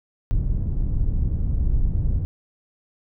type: low-pass noise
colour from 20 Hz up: pink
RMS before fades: -21 dBFS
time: 0.31-2.25 s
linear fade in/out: 0 ms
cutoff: 110 Hz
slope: 12 dB/octave
effects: none